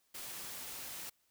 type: noise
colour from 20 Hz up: white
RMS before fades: -45 dBFS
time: 0.14-1.1 s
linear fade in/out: 10 ms
effects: white hiss -75 dBFS RMS until 1.3 s